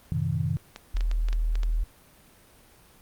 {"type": "chord", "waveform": "sine", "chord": "F# diminished seventh", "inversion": "none", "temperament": "equal with one note detuned", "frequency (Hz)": [92.5, 110, 130.81, 158.65], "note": ["F#2", "A2", "C3", "Eb3"], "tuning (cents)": [0, 0, 0, 34], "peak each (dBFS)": [-30, -34, -29, -28], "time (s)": [0.12, 0.57], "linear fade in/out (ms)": 0}
{"type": "clicks", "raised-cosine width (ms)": 0.2, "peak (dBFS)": -21, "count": 8, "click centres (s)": [0.761, 0.969, 1.008, 1.114, 1.286, 1.329, 1.555, 1.633]}
{"type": "tone", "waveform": "sine", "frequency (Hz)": 40.03, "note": "D#1", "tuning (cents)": 50, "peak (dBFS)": -22, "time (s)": [0.94, 1.84], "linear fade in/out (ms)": 10}
{"effects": ["pink hiss -55 dBFS RMS until 3.01 s", "Opus 32 kbps"]}